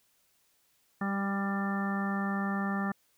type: harmonic tone with a mistuned harmonic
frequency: 197.7 Hz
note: G3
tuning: 15 cents sharp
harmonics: 1 / 2 / 3 / 4 / 5 / 6 / 7 / 9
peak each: -30 / -44 / -45 / -39 / -48 / -39 / -42 / -39 dBFS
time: 1.01-2.92 s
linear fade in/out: 5 ms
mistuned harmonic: 2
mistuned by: -19 cents
effects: white hiss -70 dBFS RMS until 3.17 s